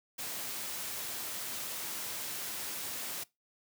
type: noise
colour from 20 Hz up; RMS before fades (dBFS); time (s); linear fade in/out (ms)
white; -39; 0.18-3.24; 10
effects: noise-tail reverb RT60 0.2 s tail -21 dB re dry + high-pass 100 Hz 12 dB/octave